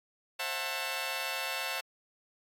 10% pulse chord, F# half-diminished seventh, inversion second, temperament just, 532.8 / 666 / 740 / 888 Hz, C5 / E5 / F#5 / A5, +31 / +18 / 0 / +16 cents, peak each -31 dBFS, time 0.39-1.81 s, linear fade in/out 10 ms, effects AAC 64 kbps

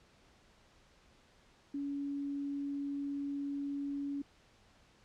sine tone, 282.3 Hz, C#4, 32 cents sharp, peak -35 dBFS, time 1.74-4.22 s, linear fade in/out 5 ms, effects pink hiss -65 dBFS RMS until 5.04 s + low-pass 6000 Hz 12 dB/octave

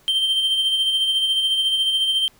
triangle tone with tremolo, 3136 Hz, G7, in tune, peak -14 dBFS, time 0.08-2.28 s, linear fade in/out 0 ms, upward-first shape sine, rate 14 Hz, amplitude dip 40%, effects pink hiss -55 dBFS RMS until 2.39 s

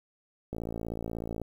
click train, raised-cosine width 2 ms, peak -22 dBFS, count 51, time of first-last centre 0.53-1.417 s, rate 56.4 Hz, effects 9-bit

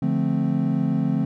triangle chord, D minor seventh, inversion none, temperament equal, 146.83 / 174.61 / 220 / 261.6 Hz, D3 / F3 / A3 / C4, 0 / 0 / 0 / 0 cents, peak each -23 dBFS, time 0.02-1.25 s, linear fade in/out 5 ms, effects none

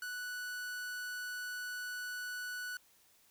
45% pulse tone, 1480 Hz, F#6, in tune, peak -39 dBFS, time 0.02-2.77 s, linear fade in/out 2 ms, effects white hiss -67 dBFS RMS until 3.3 s

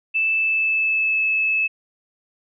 sine tone with pitch glide, 2637 to 2604 Hz, E7 to E7, 0 to -22 cents, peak -17 dBFS, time 0.14-1.68 s, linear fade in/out 20 ms, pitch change -22 cents, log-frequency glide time 0.31-1.24 s, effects none

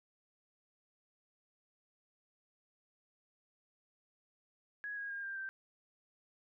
sine tone with pitch steps, 1668 / 1641.2 / 1614.9 / 1589 / 1563.5 Hz, G#6 / G#6 / G#6 / G6 / G6, +7 / -21 / -49 / +23 / -5 cents, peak -39 dBFS, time 4.84-5.49 s, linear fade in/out 0 ms, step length 130 ms, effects none

